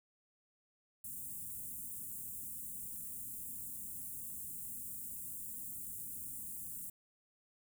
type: band-stop noise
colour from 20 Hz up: white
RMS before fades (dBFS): -45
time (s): 1.04-6.9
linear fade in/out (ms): 5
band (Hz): 280 to 7800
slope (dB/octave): 48
effects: none